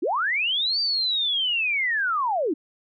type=linear two-way sweep; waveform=sine; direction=up then down; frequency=267.9 to 4699 to 267.9 Hz; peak=-21 dBFS; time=0.02-2.54 s; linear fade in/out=10 ms; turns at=0.8 s; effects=none